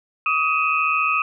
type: tone cluster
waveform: sine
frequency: 1140 / 1260 / 2514 / 2668 Hz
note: C#6 / D#6 / D#7 / E7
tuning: +48 / +21 / +17 / +20 cents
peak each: -27 / -21 / -21 / -26 dBFS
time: 0.26-1.22 s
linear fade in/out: 2 ms
effects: none